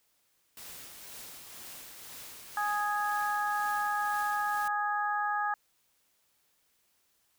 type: noise with tremolo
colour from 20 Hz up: white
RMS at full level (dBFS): -45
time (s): 0.57-4.68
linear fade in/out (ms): 2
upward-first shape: triangle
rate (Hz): 2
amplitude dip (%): 40
type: harmonic tone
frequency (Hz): 415.3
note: G#4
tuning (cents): 0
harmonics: 2 / 3 / 4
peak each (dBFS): -31 / -33 / -34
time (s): 2.57-5.54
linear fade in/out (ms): 2
effects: white hiss -72 dBFS RMS until 7.38 s